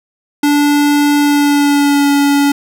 square tone with pitch glide, 290.8 to 284 Hz, D4 to C#4, -17 to +42 cents, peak -9 dBFS, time 0.43-2.52 s, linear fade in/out 5 ms, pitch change -41 cents, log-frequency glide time 1.19-2.1 s, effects none

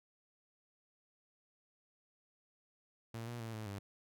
sawtooth tone with pitch steps, 114.6 / 119.5 / 113.4 / 109.1 / 99.8 Hz, A#2 / A#2 / A#2 / A2 / G2, -29 / +43 / -47 / -14 / +32 cents, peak -38 dBFS, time 3.14-3.79 s, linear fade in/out 5 ms, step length 130 ms, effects none

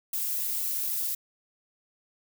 violet noise with flanger, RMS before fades -30 dBFS, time 0.13-1.15 s, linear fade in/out 5 ms, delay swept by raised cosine 1.5 to 2.9 ms, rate 3.9 Hz, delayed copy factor +0.65, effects none

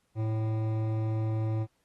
sine tone with hard clipping, 110 Hz, A2, in tune, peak -29 dBFS, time 0.15-1.67 s, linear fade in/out 50 ms, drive 13 dB, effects pink hiss -74 dBFS RMS until 1.84 s + AAC 32 kbps

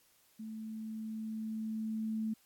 sine tone with level ramp, 219.7 Hz, A3, 2 cents flat, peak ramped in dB -41 to -32 dBFS, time 0.39-2.34 s, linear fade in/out 10 ms, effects white hiss -68 dBFS RMS until 2.45 s + AAC 64 kbps

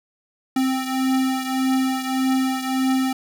square beating tone pair, 261.6 / 263.3 Hz, C4 / C4, 0 / +11 cents, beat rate 1.7 Hz, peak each -21 / -26 dBFS, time 0.56-3.13 s, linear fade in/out 5 ms, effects none

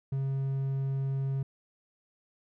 triangle tone, 135.6 Hz, C#3, 38 cents flat, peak -26 dBFS, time 0.12-1.43 s, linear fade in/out 5 ms, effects none

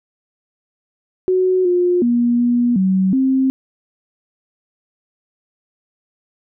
sine tone with pitch steps, 370.5 / 355.9 / 239.3 / 241.3 / 189 / 264.3 Hz, F#4 / F4 / A#3 / B3 / F#3 / C4, +2 / +33 / +46 / -40 / +37 / +18 cents, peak -12 dBFS, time 1.28-3.5 s, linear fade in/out 0 ms, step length 370 ms, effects none

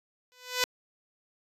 5% pulse tone with exponential growth, 500 Hz, B4, 21 cents sharp, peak -10 dBFS, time 0.32-0.64 s, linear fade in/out 0 ms, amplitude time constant 68 ms, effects resampled to 32000 Hz

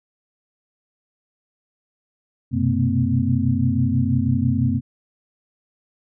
sine tone cluster, 93.7 / 125 / 131.1 / 225.4 / 255.6 Hz, F#2 / B2 / C3 / A3 / C4, +22 / +21 / +4 / +42 / -40 cents, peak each -23 dBFS, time 2.51-4.81 s, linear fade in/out 50 ms, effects none

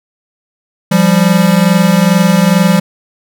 square tone pair together, 173.09 / 195.4 Hz, F3 / G3, -15 / -5 cents, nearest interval major second, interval 210 cents, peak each -10 dBFS, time 0.91-2.8 s, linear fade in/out 10 ms, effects none

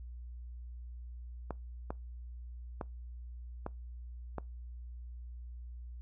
clicks, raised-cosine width 1 ms, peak -23 dBFS, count 5, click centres 1.507 / 1.905 / 2.812 / 3.664 / 4.383 s, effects noise-tail reverb RT60 0.2 s tail -23 dB re dry + added 60 Hz sine -43 dBFS peak until 6.01 s

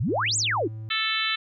sine exponential two-way sweep, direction up then down, 92 to 8400 to 282.1 Hz, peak -22 dBFS, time 0-0.68 s, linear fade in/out 10 ms, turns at 0.37 s
triangle tone with pitch glide, 108.5 to 109.76 Hz, A2 to A2, -24 to -4 cents, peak -31 dBFS, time 0.08-0.89 s, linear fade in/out 0 ms, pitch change +20 cents, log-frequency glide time 0.42-0.58 s
harmonic tone, 440 Hz, A4, in tune, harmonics 3 / 4 / 5 / 6 / 7 / 8 / 9, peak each -31 / -31 / -31 / -31 / -31 / -31 / -31 dBFS, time 0.9-1.36 s, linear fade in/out 10 ms
effects none

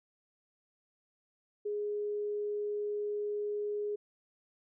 sine tone, 415.3 Hz, G#4, in tune, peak -32 dBFS, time 1.65-3.96 s, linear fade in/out 10 ms, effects none

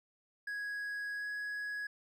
triangle tone with pitch glide, 1661.2 to 1671.8 Hz, G#6 to G#6, 0 to +11 cents, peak -35 dBFS, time 0.47-1.87 s, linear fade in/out 5 ms, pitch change +11 cents, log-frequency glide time 1.16-1.26 s, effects none

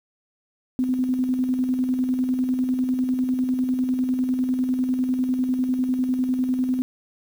sine tone with tremolo, 255.1 Hz, C4, 44 cents flat, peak -18 dBFS, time 0.79-6.82 s, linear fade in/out 0 ms, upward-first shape square, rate 10 Hz, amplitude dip 40%, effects 8-bit

